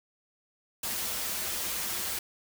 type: noise with comb filter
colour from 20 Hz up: white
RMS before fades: -33 dBFS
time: 0.83-2.19 s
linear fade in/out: 5 ms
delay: 7.1 ms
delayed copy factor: -0.8
effects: none